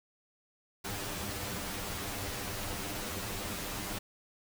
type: noise with comb filter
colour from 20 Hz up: pink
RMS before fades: -38 dBFS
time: 0.84-3.99 s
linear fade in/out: 10 ms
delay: 10 ms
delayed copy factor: +0.75
effects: none